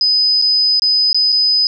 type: tone with dropouts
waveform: sine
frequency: 5010 Hz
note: D#8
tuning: 11 cents sharp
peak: -10 dBFS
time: 0.01-1.67 s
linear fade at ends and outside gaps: 1 ms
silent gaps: 0.416-0.422 / 0.796-0.82 / 1.13-1.145 / 1.321-1.325 s
effects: none